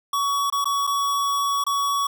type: tone with dropouts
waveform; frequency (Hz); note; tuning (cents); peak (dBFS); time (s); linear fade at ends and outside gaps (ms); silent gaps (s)
square; 1126; C#6; +27; -21; 0.13-2.07; 5; 0.501-0.524 / 0.644-0.655 / 0.869-0.873 / 1.64-1.665
effects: none